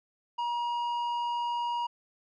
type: tone with tanh clipping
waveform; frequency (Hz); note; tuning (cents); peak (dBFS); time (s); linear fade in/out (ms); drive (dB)
sine; 953; A#5; +38; -30; 0.38-1.87; 10; 8
effects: none